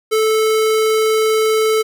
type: tone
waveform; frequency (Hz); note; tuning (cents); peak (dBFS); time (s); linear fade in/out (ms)
square; 437.4; A4; -10; -13; 0.11-1.83; 20
effects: none